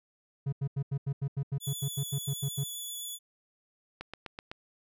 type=tone bursts; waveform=triangle; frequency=138.59 Hz; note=C#3; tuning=in tune; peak=-26 dBFS; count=15; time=0.46-2.64 s; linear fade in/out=10 ms; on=66 ms; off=85 ms
type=tone with vibrato; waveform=10% pulse; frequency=3431 Hz; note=A7; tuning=44 cents flat; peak=-30 dBFS; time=1.6-3.19 s; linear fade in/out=50 ms; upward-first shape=square; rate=7.8 Hz; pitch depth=11 cents each way
type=click train; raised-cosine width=0.3 ms; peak=-23 dBFS; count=5; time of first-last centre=4.01-4.515 s; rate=7.92 Hz
effects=none